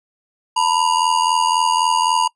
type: ring-modulated tone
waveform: square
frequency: 948 Hz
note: A#5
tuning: 29 cents sharp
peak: -12 dBFS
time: 0.56-2.28 s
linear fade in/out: 10 ms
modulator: 41.9 Hz
effects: noise-tail reverb RT60 0.1 s tail -23 dB re dry + resampled to 24000 Hz